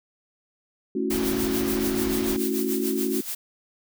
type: chord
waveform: sine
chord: F# minor seventh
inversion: first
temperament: equal with one note detuned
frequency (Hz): 220 / 277.2 / 329.6 / 367.9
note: A3 / C#4 / E4 / F#4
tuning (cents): 0 / 0 / 0 / -10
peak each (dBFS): -29 / -28 / -32 / -27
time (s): 0.95-3.21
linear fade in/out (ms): 5
type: low-pass noise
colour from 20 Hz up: pink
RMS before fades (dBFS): -34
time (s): 1.1-2.37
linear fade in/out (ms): 10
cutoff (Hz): 6300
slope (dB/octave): 48
type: noise with tremolo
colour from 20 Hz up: blue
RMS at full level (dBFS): -30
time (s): 1.1-3.35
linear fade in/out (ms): 5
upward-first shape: sine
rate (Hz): 6.9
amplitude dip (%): 70
effects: none